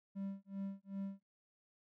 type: tone with tremolo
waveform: triangle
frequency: 196 Hz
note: G3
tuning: in tune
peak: -36 dBFS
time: 0.15-1.23 s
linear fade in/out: 20 ms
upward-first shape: sine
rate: 2.6 Hz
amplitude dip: 100%
effects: none